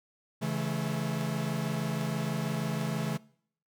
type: chord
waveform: 45% pulse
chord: A major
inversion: first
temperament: equal with one note detuned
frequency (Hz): 138.59 / 164.81 / 216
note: C#3 / E3 / A3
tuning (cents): 0 / 0 / -32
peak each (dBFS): -34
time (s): 0.41-3.18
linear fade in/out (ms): 20
effects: noise-tail reverb RT60 0.6 s tail -22 dB re dry